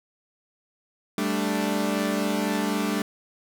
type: chord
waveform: sawtooth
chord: G suspended second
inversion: none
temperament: equal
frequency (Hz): 196 / 220 / 293.7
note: G3 / A3 / D4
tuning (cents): 0 / 0 / 0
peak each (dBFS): -24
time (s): 1.18-3.02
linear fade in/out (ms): 2
effects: none